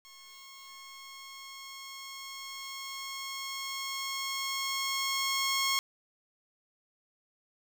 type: tone with level ramp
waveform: 10% pulse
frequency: 1086 Hz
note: C#6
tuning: 36 cents flat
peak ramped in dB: -42 to -18 dBFS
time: 0.05-5.79 s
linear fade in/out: 0 ms
effects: 10-bit